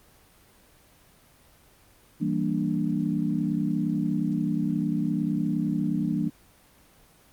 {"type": "chord", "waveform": "sine", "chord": "E half-diminished seventh", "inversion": "none", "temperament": "equal", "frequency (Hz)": [164.81, 196, 233.1, 293.7], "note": ["E3", "G3", "Bb3", "D4"], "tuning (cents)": [0, 0, 0, 0], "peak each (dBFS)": -29, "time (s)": [2.2, 6.3], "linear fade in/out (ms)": 20, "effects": ["pink hiss -57 dBFS RMS until 7.32 s", "Opus 24 kbps"]}